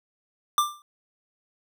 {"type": "tone with exponential decay", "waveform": "square", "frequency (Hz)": 1185, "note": "D6", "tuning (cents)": 15, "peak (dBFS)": -16, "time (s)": [0.58, 0.82], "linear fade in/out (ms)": 1, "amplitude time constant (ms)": 51, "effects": []}